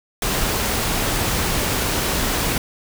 pink noise, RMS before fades -21 dBFS, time 0.22-2.58 s, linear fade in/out 2 ms, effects none

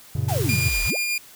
triangle chord, F# major, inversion none, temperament just, 92.5 / 115.62 / 138.75 Hz, F#2 / A#2 / C#3, 0 / -14 / +2 cents, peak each -25 / -23 / -24 dBFS, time 0.15-0.69 s, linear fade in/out 5 ms
white noise, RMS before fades -32 dBFS, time 0.28-0.91 s, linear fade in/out 10 ms
sine exponential two-way sweep, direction down then up, 919 to 34.51 to 919 Hz, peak -25 dBFS, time 0.28-0.97 s, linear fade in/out 20 ms, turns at 0.83 s
sawtooth tone with tremolo, 2414 Hz, D7, 47 cents sharp, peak -18 dBFS, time 0.49-1.18 s, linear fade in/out 2 ms, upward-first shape sine, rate 8.2 Hz, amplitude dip 25%
effects white hiss -47 dBFS RMS until 1.35 s

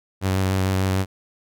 sawtooth tone with vibrato, 94.9 Hz, F#2, 44 cents sharp, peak -15 dBFS, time 0.21-1.06 s, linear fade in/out 50 ms, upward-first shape sine, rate 6.7 Hz, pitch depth 17 cents each way, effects none

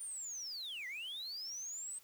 sine linear two-way sweep, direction down then up, 9270 to 1918 to 8360 Hz, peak -39 dBFS, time 0-1.99 s, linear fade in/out 10 ms, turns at 0.87 s, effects tanh soft clip ceiling -40 dBFS + white hiss -64 dBFS RMS until 2.03 s

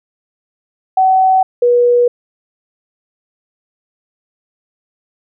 sine tone pair in turn, 756 / 484.3 Hz, F#5 / B4, +37 / -34 cents, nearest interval minor sixth, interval 771 cents, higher first, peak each -7 dBFS, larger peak neither, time 0.97-1.43 / 1.62-2.08 s, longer neither, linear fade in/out 5 ms, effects none

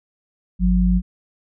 sine tone pair together, 50.97 / 181.2 Hz, G#1 / F#3, -32 / -36 cents, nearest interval octave + minor seventh, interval 2196 cents, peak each -16 dBFS, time 0.59-1.02 s, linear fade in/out 50 ms, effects none

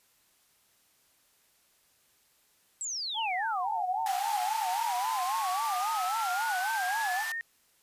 sine exponential two-way sweep, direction down then up, 7940 to 712 to 1858 Hz, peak -32 dBFS, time 2.81-7.41 s, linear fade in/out 0 ms, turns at 3.78 s
sine tone with vibrato, 810 Hz, G#5, 43 cents flat, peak -30 dBFS, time 3.14-7.25 s, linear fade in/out 50 ms, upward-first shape sine, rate 3.7 Hz, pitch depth 200 cents each way
pink high-pass noise, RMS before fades -39 dBFS, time 4.06-7.32 s, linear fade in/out 2 ms, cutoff 690 Hz, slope 96 dB/octave
effects white hiss -67 dBFS RMS until 7.82 s + resampled to 32000 Hz

